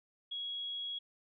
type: tone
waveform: sine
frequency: 3322 Hz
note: G#7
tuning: in tune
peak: -37 dBFS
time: 0.31-0.99 s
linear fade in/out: 10 ms
effects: none